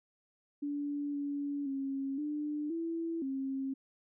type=tone with pitch steps; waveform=sine; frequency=288.5 / 285.4 / 272.2 / 297.7 / 331.4 / 268.8 Hz; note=D4 / D4 / C#4 / D4 / E4 / C4; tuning=-31 / -49 / -31 / +24 / +9 / +47 cents; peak=-33 dBFS; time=0.62-3.74 s; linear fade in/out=10 ms; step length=520 ms; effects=none